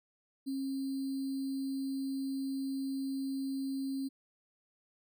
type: tone with sample-and-hold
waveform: sine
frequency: 270 Hz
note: C#4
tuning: 45 cents flat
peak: -33 dBFS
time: 0.46-4.09 s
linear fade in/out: 20 ms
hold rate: 4410 Hz
effects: none